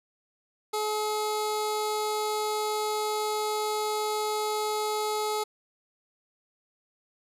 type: tone with notch filter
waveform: 15% pulse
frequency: 426.2 Hz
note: G#4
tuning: 45 cents sharp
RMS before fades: -29 dBFS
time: 0.73-5.44 s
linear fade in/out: 10 ms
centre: 1700 Hz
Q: 1.9
effects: resampled to 32000 Hz